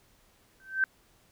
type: tone with exponential growth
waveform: sine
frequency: 1551 Hz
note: G6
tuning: 19 cents flat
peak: -19 dBFS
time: 0.6-0.84 s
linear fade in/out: 1 ms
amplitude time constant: 51 ms
effects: pink hiss -64 dBFS RMS until 1.31 s